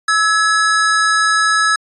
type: tone pair together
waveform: square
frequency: 1304.3 / 1684 Hz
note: E6 / G#6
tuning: -19 / +24 cents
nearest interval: major third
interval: 443 cents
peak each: -15 dBFS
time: 0.08-1.76 s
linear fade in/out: 5 ms
effects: resampled to 24000 Hz